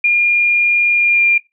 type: tone with pitch glide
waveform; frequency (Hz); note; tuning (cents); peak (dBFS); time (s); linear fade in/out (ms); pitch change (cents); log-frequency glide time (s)
sine; 2414 to 2400; D7 to D7; +47 to +37; -9; 0.04-1.38; 5; -10; 0.94-1.21
effects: noise-tail reverb RT60 0.2 s tail -19 dB re dry